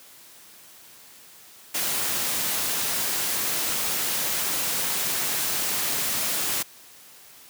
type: noise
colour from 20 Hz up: white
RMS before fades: -26 dBFS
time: 1.74-6.63 s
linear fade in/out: 10 ms
effects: white hiss -49 dBFS RMS until 7.49 s + high-pass 100 Hz 12 dB/octave